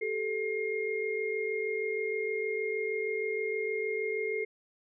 sine tone cluster, 392.9 / 439.3 / 2131 Hz, G4 / A4 / C7, +4 / -3 / +31 cents, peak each -36 / -32 / -35 dBFS, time 0.01-4.45 s, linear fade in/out 10 ms, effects none

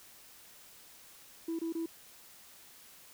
sine tone bursts, 329.6 Hz, E4, in tune, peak -31 dBFS, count 3, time 1.48-1.86 s, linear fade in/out 5 ms, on 110 ms, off 25 ms, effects tanh soft clip ceiling -30 dBFS + white hiss -56 dBFS RMS until 3.13 s

